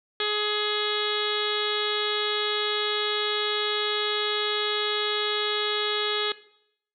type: harmonic tone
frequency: 420 Hz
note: G#4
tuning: 19 cents sharp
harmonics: 1 / 2 / 3 / 4 / 5 / 6 / 7 / 8 / 9 / 10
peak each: -29 / -39 / -33 / -33 / -36 / -38 / -38 / -29 / -35 / -37 dBFS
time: 0.2-6.32 s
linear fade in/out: 2 ms
effects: noise-tail reverb RT60 0.7 s tail -17 dB re dry